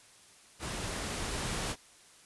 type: noise with level ramp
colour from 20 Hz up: pink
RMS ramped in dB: -38 to -34 dBFS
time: 0.59-1.76 s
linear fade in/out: 50 ms
effects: white hiss -58 dBFS RMS until 2.25 s + resampled to 24000 Hz